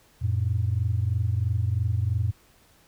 sine tone pair together, 90.5 / 113.53 Hz, F#2 / A#2, -38 / -45 cents, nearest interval major third, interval 393 cents, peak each -24 dBFS, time 0.21-2.32 s, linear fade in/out 20 ms, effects tanh soft clip ceiling -15 dBFS + pink hiss -59 dBFS RMS until 2.87 s

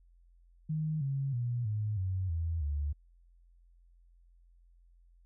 sine tone with pitch steps, 155.56 / 137 / 120.65 / 106.25 / 93.57 / 82.41 / 72.57 Hz, D#3 / C#3 / B2 / G#2 / F#2 / E2 / D2, 0 / -20 / -40 / +40 / +20 / 0 / -20 cents, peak -30 dBFS, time 0.69-2.93 s, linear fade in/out 10 ms, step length 320 ms, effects added 43 Hz sine -59 dBFS peak until 5.25 s

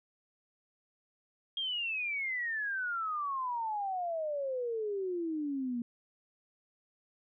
sine exponential sweep, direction down, 3259 to 233.1 Hz, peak -32 dBFS, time 1.57-5.82 s, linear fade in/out 2 ms, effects none

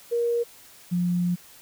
sine tone pair in turn, 472 / 176.6 Hz, A#4 / F3, +22 / +20 cents, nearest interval octave + perfect fourth, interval 1702 cents, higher first, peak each -21 / -21 dBFS, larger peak neither, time 0.11-0.44 / 0.91-1.36 s, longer second, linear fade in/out 20 ms, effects white hiss -50 dBFS RMS until 1.61 s

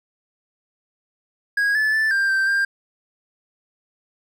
triangle tone with pitch steps, 1646 / 1735 / 1758 / 1588 / 1564 / 1594 Hz, G#6 / A6 / A6 / G6 / G6 / G6, -16 / -25 / -2 / +22 / -4 / +28 cents, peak -15 dBFS, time 1.57-2.65 s, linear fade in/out 5 ms, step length 180 ms, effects none

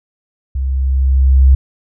sine tone with level ramp, 66.3 Hz, C2, 23 cents sharp, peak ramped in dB -15 to -3 dBFS, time 0.55-1.55 s, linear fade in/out 5 ms, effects none

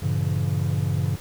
triangle chord, G diminished seventh, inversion none, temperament just, 98 / 117.6 / 141.12 / 169.34 Hz, G2 / Bb2 / Db3 / Fb3, 0 / +16 / +31 / +47 cents, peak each -23 / -27 / -23 / -28 dBFS, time 0.02-1.16 s, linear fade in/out 10 ms, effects pink hiss -43 dBFS RMS until 1.2 s

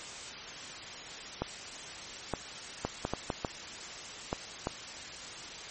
clicks, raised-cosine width 1 ms, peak -16 dBFS, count 9, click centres 1.42 / 2.337 / 2.85 / 3.051 / 3.136 / 3.302 / 3.448 / 4.329 / 4.671 s, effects white hiss -43 dBFS RMS until 5.7 s + MP3 32 kbps

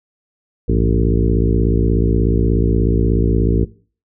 harmonic tone with a mistuned harmonic, 56.6 Hz, A1, 50 cents sharp, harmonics 1 / 2 / 3 / 4 / 5 / 6 / 7 / 8, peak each -16 / -19 / -21 / -22 / -23 / -24 / -24 / -25 dBFS, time 0.68-3.65 s, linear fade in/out 10 ms, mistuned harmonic 2, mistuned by -130 cents, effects noise-tail reverb RT60 0.4 s tail -19 dB re dry

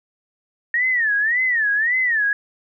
sine tone with vibrato, 1836 Hz, A#6, 27 cents flat, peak -16 dBFS, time 0.74-2.33 s, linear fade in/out 2 ms, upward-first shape sine, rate 1.8 Hz, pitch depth 190 cents each way, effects none

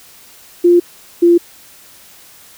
sine tone pair in turn, 349.2 / 344.2 Hz, F4 / F4, 0 / -25 cents, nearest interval unison, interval 25 cents, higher first, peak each -5 dBFS, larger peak neither, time 0.64-0.8 / 1.22-1.38 s, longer neither, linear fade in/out 10 ms, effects white hiss -42 dBFS RMS until 2.57 s

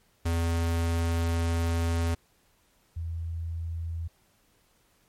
square / sine tone pair in turn, 83.8 / 82.98 Hz, E2 / E2, +29 / +12 cents, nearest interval unison, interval 17 cents, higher first, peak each -25 / -30 dBFS, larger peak first, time 0.25-2.15 / 2.96-4.08 s, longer first, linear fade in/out 10 ms, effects pink hiss -66 dBFS RMS until 5.08 s + MP3 64 kbps

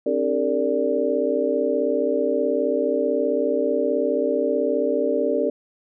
sine tone cluster, 266 / 301.3 / 400.6 / 459.2 / 583 Hz, C4 / D4 / G4 / A#4 / D5, +29 / +44 / +38 / -26 / -13 cents, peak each -27 / -28 / -26 / -23 / -24 dBFS, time 0.06-5.5 s, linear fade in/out 5 ms, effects none

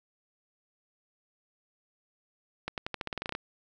accelerating click train, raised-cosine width 0.3 ms, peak -17 dBFS, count 13, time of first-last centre 2.68-3.351 s, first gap 98 ms, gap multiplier 0.89, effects none

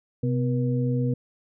sine tone cluster, 128.7 / 250.4 / 479.6 Hz, C3 / B3 / A#4, -28 / +24 / +49 cents, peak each -23 / -27 / -31 dBFS, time 0.23-1.14 s, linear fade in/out 5 ms, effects none

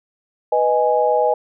sine chord, G# minor, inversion first, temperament equal, 493.9 / 622.3 / 830.6 Hz, B4 / D#5 / G#5, 0 / 0 / 0 cents, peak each -18 dBFS, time 0.52-1.34 s, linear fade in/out 5 ms, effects none

